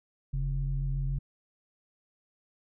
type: tone pair together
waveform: sine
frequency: 43.22 / 137.2 Hz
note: F1 / C#3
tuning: -17 / -17 cents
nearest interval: octave + minor sixth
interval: 2000 cents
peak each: -29 / -30 dBFS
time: 0.33-1.19 s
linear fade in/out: 10 ms
effects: tanh soft clip ceiling -21 dBFS